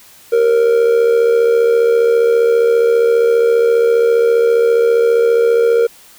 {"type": "tone with amplitude modulation", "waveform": "triangle", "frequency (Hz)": 465.9, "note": "A#4", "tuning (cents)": -1, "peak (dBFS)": -4, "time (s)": [0.32, 5.87], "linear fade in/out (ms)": 10, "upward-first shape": "sine", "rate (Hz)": 74.9, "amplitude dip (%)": 60, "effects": ["white hiss -43 dBFS RMS until 6.18 s"]}